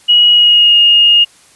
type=tone with pitch glide; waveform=sine; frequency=2905 to 2849 Hz; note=F#7 to F7; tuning=-32 to +34 cents; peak=-4 dBFS; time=0.08-1.25 s; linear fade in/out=20 ms; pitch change=-34 cents; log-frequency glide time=0.32-0.78 s; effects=white hiss -45 dBFS RMS until 1.55 s + resampled to 24000 Hz